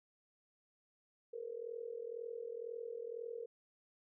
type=tone with amplitude modulation; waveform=sine; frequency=466.2 Hz; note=A#4; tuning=in tune; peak=-38 dBFS; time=1.33-3.46 s; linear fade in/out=10 ms; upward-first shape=sine; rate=42 Hz; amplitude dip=85%; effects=none